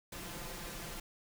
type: noise with comb filter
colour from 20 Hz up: pink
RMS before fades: -44 dBFS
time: 0.12-1 s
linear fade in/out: 5 ms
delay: 5.8 ms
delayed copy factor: +0.55
effects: none